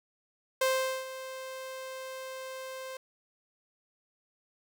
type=tone with ADSR envelope; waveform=sawtooth; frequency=523.3 Hz; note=C5; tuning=in tune; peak=-20 dBFS; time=0.61-2.97 s; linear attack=6 ms; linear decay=430 ms; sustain=-15 dB; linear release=3 ms; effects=none